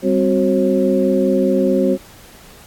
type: tone cluster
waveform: sine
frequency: 197.8 / 262.6 / 368.2 / 539 Hz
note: G3 / C4 / F#4 / C#5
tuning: +16 / +6 / -8 / -49 cents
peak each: -18 dBFS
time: 0.02-1.98 s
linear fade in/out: 50 ms
effects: pink hiss -43 dBFS RMS until 2.66 s + AAC 64 kbps